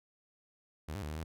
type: tone with pitch steps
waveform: sawtooth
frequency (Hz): 76.8 / 100.2 / 75.1 / 77.1 / 80.6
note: D#2 / G2 / D2 / D#2 / E2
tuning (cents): -22 / +38 / +39 / -15 / -38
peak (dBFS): -34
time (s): 0.88-1.24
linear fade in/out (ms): 10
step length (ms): 72
effects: none